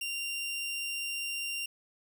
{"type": "tone", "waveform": "sawtooth", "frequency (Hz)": 2775, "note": "F7", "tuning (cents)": -12, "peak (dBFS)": -30, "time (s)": [0.01, 1.66], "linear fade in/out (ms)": 5, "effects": []}